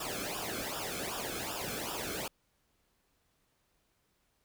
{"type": "noise with flanger", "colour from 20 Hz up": "pink", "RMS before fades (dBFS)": -38, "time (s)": [0, 2.28], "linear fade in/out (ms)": 5, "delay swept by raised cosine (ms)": [0.47, 1.08], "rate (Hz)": 2.6, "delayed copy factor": -0.85, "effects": ["pink hiss -75 dBFS RMS until 4.44 s"]}